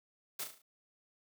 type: noise with echo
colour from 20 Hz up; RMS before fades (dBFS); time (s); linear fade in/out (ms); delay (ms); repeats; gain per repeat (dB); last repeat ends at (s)
white; -39; 0.39-0.44; 5; 36; 5; -6; 0.62
effects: high-pass 200 Hz 12 dB/octave